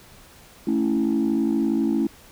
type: chord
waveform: sine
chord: A major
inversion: none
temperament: equal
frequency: 220 / 277.2 / 329.6 Hz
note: A3 / C#4 / E4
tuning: 0 / 0 / 0 cents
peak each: -22 dBFS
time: 0.67-2.07 s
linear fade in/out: 5 ms
effects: tanh soft clip ceiling -14 dBFS + pink hiss -49 dBFS RMS until 2.31 s